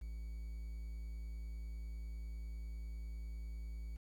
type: tone with quantisation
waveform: triangle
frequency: 55 Hz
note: A1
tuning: in tune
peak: -40 dBFS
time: 0.01-3.97 s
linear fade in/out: 10 ms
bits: 11
effects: none